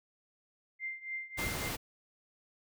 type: tone with tremolo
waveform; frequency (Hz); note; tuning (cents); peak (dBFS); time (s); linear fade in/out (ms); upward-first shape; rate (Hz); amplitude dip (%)
sine; 2093; C7; 0; -34; 0.79-1.71; 50; triangle; 3.5; 90
type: noise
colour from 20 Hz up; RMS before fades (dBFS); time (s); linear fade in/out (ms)
pink; -37; 1.37-1.77; 20
effects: none